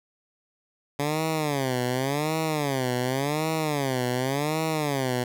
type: tone with vibrato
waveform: 10% pulse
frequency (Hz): 140.8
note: C#3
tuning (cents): +27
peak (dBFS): -16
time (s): 0.99-5.24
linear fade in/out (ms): 5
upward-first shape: sine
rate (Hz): 0.89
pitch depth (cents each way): 220
effects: none